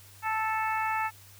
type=harmonic tone; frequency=439.2 Hz; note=A4; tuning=3 cents flat; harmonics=2 / 3 / 4 / 5 / 6; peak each=-29 / -33 / -35 / -37 / -39 dBFS; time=0.22-1.11 s; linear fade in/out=50 ms; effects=added 98 Hz sine -54 dBFS peak until 1.39 s + white hiss -54 dBFS RMS until 1.39 s